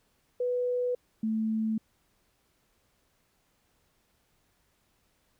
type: tone pair in turn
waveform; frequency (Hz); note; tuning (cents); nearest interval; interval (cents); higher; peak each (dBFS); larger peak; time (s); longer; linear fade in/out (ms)
sine; 493.9 / 220; B4 / A3; 0 / 0; octave + major second; 1400; first; -26; neither; 0.4-0.95 / 1.23-1.78; neither; 5
effects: pink hiss -71 dBFS RMS until 5.39 s